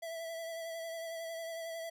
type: tone with vibrato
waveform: square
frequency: 660 Hz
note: E5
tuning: 2 cents sharp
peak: -40 dBFS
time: 0.02-1.9 s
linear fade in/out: 10 ms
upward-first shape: sine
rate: 11 Hz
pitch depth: 24 cents each way
effects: none